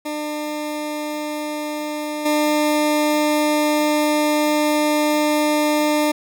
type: tone with level steps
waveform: 20% pulse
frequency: 300.5 Hz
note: D4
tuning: 40 cents sharp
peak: -19 / -11 dBFS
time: 0.05-6.12 s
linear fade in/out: 10 ms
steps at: 2.25 s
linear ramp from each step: 10 ms
effects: none